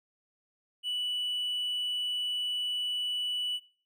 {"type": "tone", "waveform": "triangle", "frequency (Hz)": 2960, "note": "F#7", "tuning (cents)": 0, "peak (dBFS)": -27, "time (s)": [0.83, 3.6], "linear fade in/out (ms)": 50, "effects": ["noise-tail reverb RT60 0.4 s tail -19 dB re dry", "tanh soft clip ceiling -24 dBFS"]}